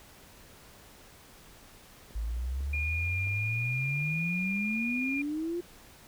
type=clicks; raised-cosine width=2 ms; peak=-39 dBFS; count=4; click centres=2.108 / 2.607 / 2.746 / 3.272 s
type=exponential sweep; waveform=sine; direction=up; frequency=52.8 to 354.5 Hz; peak=-30 dBFS; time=2.15-5.61 s; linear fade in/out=10 ms
type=tone with vibrato; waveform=sine; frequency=2419 Hz; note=D#7; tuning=49 cents flat; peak=-31 dBFS; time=2.73-5.22 s; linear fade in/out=5 ms; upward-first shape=sine; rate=1.5 Hz; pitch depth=10 cents each way
effects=pink hiss -54 dBFS RMS until 6.07 s